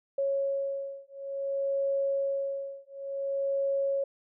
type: beating tone pair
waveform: sine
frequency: 551 / 551.56 Hz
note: C#5 / C#5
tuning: -11 / -9 cents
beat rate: 0.56 Hz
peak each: -31 dBFS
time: 0.18-4.04 s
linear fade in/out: 5 ms
effects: none